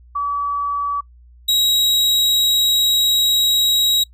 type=tone pair in turn; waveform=sine / 40% pulse; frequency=1145 / 3832 Hz; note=D6 / A#7; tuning=-44 / +47 cents; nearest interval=octave + major sixth; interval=2091 cents; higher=second; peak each=-18 / -12 dBFS; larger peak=second; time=0.15-1.01 / 1.48-4.04 s; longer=second; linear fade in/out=10 ms; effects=noise-tail reverb RT60 0.1 s tail -24 dB re dry + added 60 Hz sine -43 dBFS peak until 4.13 s